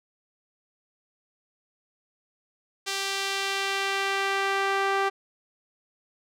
sawtooth tone with band-pass filter sweep, 392 Hz, G4, in tune, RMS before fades -27 dBFS, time 2.86-5.1 s, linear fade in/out 20 ms, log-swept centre 4700 to 1200 Hz, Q 0.85, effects none

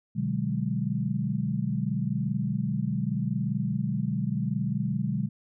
sine chord, G# half-diminished seventh, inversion first, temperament just, 124.59 / 149.51 / 186.89 / 207.7 Hz, B2 / D3 / F#3 / G#3, +16 / +31 / +18 / 0 cents, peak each -31 dBFS, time 0.15-5.29 s, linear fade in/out 20 ms, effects none

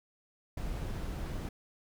brown noise, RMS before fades -37 dBFS, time 0.57-1.49 s, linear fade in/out 5 ms, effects none

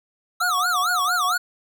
square tone with vibrato, 1267 Hz, D#6, 31 cents sharp, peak -20 dBFS, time 0.4-1.38 s, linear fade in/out 10 ms, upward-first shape sine, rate 4.4 Hz, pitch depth 240 cents each way
sine tone with tremolo, 725 Hz, F#5, 35 cents flat, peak -27 dBFS, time 0.41-1.37 s, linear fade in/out 5 ms, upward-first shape square, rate 6 Hz, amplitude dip 45%
effects none

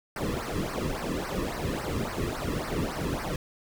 brown noise with flanger, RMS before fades -31 dBFS, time 0.16-3.36 s, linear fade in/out 2 ms, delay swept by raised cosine 0.28 to 1.38 ms, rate 3.6 Hz, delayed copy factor -0.9, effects none

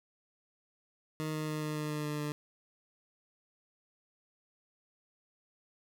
20% pulse tone with pitch steps, 155.56 / 154.57 / 153.6 / 152.62 / 151.66 / 150.7 / 149.74 / 148.79 Hz, D#3 / D#3 / D#3 / D#3 / D#3 / D3 / D3 / D3, 0 / -11 / -22 / -33 / -44 / +45 / +34 / +23 cents, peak -29 dBFS, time 1.2-2.32 s, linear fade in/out 0 ms, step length 140 ms, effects none

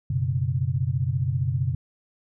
sine chord, F# suspended fourth, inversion none, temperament equal, 92.5 / 123.47 / 138.59 Hz, F#2 / B2 / C#3, 0 / 0 / 0 cents, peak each -28 / -25 / -26 dBFS, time 0.1-1.75 s, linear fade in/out 5 ms, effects none

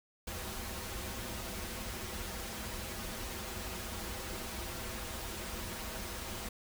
pink noise with comb filter, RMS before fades -41 dBFS, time 0.27-6.49 s, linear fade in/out 5 ms, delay 6.9 ms, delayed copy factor -0.75, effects none

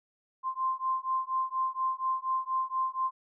sine beating tone pair, 1044 / 1048.2 Hz, C6 / C6, -4 / +3 cents, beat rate 4.2 Hz, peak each -31 / -31 dBFS, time 0.43-3.11 s, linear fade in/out 50 ms, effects none

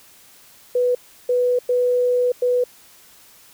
sine tone bursts at uneven times, 493.9 Hz, B4, in tune, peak -15 dBFS, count 4, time 0.75-0.95 / 1.29-1.59 / 1.69-2.32 / 2.42-2.64 s, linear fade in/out 5 ms, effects white hiss -49 dBFS RMS until 3.53 s

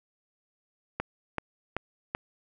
click train, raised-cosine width 0.5 ms, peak -14 dBFS, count 4, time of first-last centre 1-2.149 s, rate 2.61 Hz, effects none

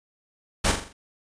pink noise with echo, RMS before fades -21 dBFS, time 0.64-0.72 s, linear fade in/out 10 ms, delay 42 ms, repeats 5, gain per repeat -6 dB, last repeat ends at 0.93 s, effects resampled to 22050 Hz

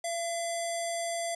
square tone with low-pass filter, 677 Hz, E5, 46 cents sharp, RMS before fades -33 dBFS, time 0.04-1.35 s, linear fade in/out 5 ms, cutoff 8300 Hz, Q 5.3, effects none

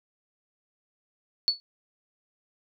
sine tone with exponential decay, 4435 Hz, C#8, in tune, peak -16 dBFS, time 1.48-1.6 s, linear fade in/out 0 ms, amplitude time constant 26 ms, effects none

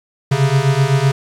square beating tone pair, 132.4 / 140.3 Hz, C3 / C#3, +21 / +21 cents, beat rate 7.9 Hz, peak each -16 / -15 dBFS, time 0.31-1.12 s, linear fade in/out 10 ms, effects low-pass 8000 Hz 12 dB/octave + 7-bit

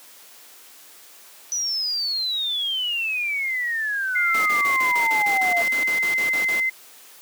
sine exponential sweep, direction down, 5970 to 680 Hz, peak -22 dBFS, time 1.52-5.62 s, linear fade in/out 0 ms
sine tone with pitch glide, 2093 to 2067 Hz, C7 to C7, 0 to -22 cents, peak -19 dBFS, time 4.15-6.7 s, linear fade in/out 10 ms, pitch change -22 cents, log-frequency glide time 4.3-5.51 s
pink noise bursts, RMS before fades -31 dBFS, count 15, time 4.34-6.602 s, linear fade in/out 5 ms, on 120 ms, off 33 ms
effects white hiss -47 dBFS RMS until 7.21 s + high-pass 300 Hz 12 dB/octave

